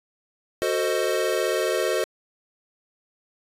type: chord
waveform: square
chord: F# diminished seventh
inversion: none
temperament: equal with one note detuned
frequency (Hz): 370 / 447.9 / 523.3 / 622.3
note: F#4 / A4 / C5 / Eb5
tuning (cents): 0 / +31 / 0 / 0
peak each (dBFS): -28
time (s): 0.62-2.04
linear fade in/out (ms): 0
effects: resampled to 32000 Hz